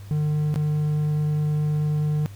triangle tone with dropouts, 150.8 Hz, D3, 46 cents sharp, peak -18 dBFS, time 0.11-2.26 s, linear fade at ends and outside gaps 0 ms, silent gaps 0.542-0.559 s, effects added 100 Hz sine -37 dBFS peak until 2.35 s + pink hiss -51 dBFS RMS until 2.35 s

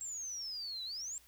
sine exponential two-way sweep, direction down then up, 7630 to 3893 to 7630 Hz, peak -39 dBFS, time 0.01-1.18 s, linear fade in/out 0 ms, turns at 0.84 s, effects added 60 Hz sine -69 dBFS peak until 1.27 s + white hiss -64 dBFS RMS until 1.27 s

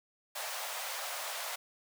pink high-pass noise, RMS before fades -39 dBFS, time 0.35-1.56 s, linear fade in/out 10 ms, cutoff 560 Hz, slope 48 dB/octave, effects none

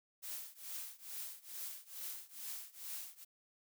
blue noise with tremolo, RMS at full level -43 dBFS, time 0.22-3.25 s, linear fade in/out 20 ms, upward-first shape triangle, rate 2.3 Hz, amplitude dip 95%, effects none

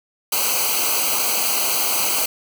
white noise with comb filter, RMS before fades -20 dBFS, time 0.32-2.26 s, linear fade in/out 5 ms, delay 0.56 ms, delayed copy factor -0.95, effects none

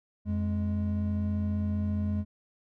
triangle tone pair together, 87.81 / 208.5 Hz, F2 / G#3, +10 / +7 cents, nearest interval octave + minor third, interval 1497 cents, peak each -27 / -28 dBFS, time 0.25-2.25 s, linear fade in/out 50 ms, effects none

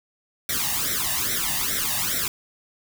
white noise with flanger, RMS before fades -25 dBFS, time 0.49-2.28 s, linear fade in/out 2 ms, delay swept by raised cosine 0.52 to 1.1 ms, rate 2.4 Hz, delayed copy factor +0.95, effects none

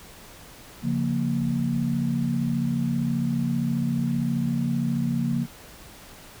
sine chord, Bb minor, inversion first, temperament just, 139.85 / 174.81 / 233.1 Hz, Db3 / F3 / Bb3, +16 / +2 / 0 cents, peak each -27 / -28 / -25 dBFS, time 0.82-5.47 s, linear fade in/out 50 ms, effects pink hiss -46 dBFS RMS until 6.4 s

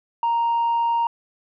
sine tone, 932.3 Hz, A#5, in tune, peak -16 dBFS, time 0.23-1.07 s, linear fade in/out 2 ms, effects tanh soft clip ceiling -16 dBFS

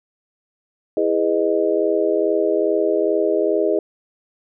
sine chord, E major seventh, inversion none, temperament just, 329.6 / 412 / 494.4 / 618.1 Hz, E4 / G#4 / B4 / D#5, 0 / -14 / +2 / -12 cents, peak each -22 / -19 / -24 / -21 dBFS, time 0.97-3.79 s, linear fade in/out 2 ms, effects none

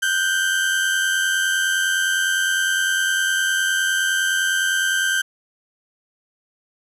35% pulse tone pair together, 1476 / 1565.8 Hz, F#6 / G6, -5 / -2 cents, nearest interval minor second, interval 103 cents, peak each -24 / -17 dBFS, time 0.02-5.22 s, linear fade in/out 10 ms, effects resampled to 32000 Hz + 9-bit

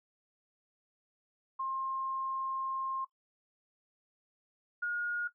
sine tone pair in turn, 1063 / 1433.4 Hz, C6 / F6, +27 / +45 cents, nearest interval perfect fourth, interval 518 cents, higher second, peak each -33 / -30 dBFS, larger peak second, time 1.59-3.05 / 4.82-5.28 s, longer first, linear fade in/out 10 ms, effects noise-tail reverb RT60 0.1 s tail -17 dB re dry

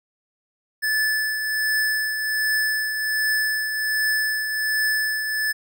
square tone with tremolo, 1738 Hz, A6, 22 cents flat, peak -19 dBFS, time 0.82-5.53 s, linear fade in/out 20 ms, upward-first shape triangle, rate 1.3 Hz, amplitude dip 50%, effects none

